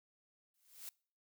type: noise with exponential growth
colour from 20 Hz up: blue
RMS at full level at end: -44 dBFS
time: 0.54-0.89 s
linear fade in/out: 2 ms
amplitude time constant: 76 ms
effects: noise-tail reverb RT60 0.5 s tail -26 dB re dry